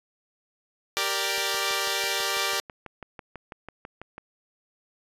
5% pulse chord, G minor, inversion none, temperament equal, 392 / 466.2 / 587.3 Hz, G4 / Bb4 / D5, 0 / 0 / 0 cents, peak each -18 dBFS, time 0.97-2.6 s, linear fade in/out 0 ms
click train, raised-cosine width 0.5 ms, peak -24 dBFS, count 18, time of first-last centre 1.38-4.181 s, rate 6.07 Hz
effects resampled to 32000 Hz

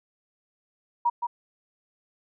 sine tone with echo, 953 Hz, A#5, 38 cents sharp, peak -19 dBFS, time 1.05-1.1 s, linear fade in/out 10 ms, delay 170 ms, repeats 1, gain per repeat -6 dB, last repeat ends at 1.27 s, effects none

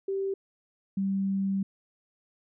sine tone pair in turn, 389.5 / 194.75 Hz, G4 / G3, -11 / -11 cents, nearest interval octave, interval 1200 cents, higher first, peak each -27 / -25 dBFS, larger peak second, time 0.08-0.34 / 0.97-1.63 s, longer second, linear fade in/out 5 ms, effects none

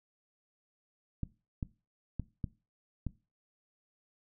clicks, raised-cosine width 5 ms, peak -22 dBFS, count 5, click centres 1.233 / 1.628 / 2.197 / 2.442 / 3.067 s, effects noise-tail reverb RT60 0.3 s tail -19 dB re dry

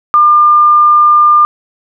sine tone, 1200 Hz, D6, 37 cents sharp, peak -3 dBFS, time 0.14-1.45 s, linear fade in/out 0 ms, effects none

